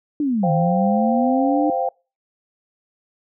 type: linear two-way sweep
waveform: sine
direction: down then up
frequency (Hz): 305.7 to 153.7 to 305.7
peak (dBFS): -17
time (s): 0.2-1.7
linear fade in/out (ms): 2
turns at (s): 0.51
type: chord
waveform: sine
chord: C suspended fourth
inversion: none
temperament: just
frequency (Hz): 523.3 / 697.7 / 784.9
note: C5 / F5 / G5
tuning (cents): 0 / -2 / +2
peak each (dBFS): -23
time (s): 0.43-1.89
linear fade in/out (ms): 5
effects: noise-tail reverb RT60 0.3 s tail -25 dB re dry